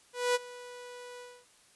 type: tone with ADSR envelope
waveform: sawtooth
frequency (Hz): 491.3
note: B4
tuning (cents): -9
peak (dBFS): -20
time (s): 0.13-1.46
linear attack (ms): 220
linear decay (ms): 28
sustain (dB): -20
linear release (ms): 270
effects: white hiss -62 dBFS RMS until 1.75 s + resampled to 24000 Hz